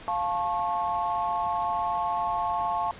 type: chord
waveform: sine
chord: F augmented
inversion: none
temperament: just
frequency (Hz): 698.5 / 873.1 / 1091.3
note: F5 / A5 / C#6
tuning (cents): 0 / -14 / -27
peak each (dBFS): -30 / -28 / -30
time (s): 0.08-2.91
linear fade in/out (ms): 0
effects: pink hiss -45 dBFS RMS until 2.99 s + resampled to 8000 Hz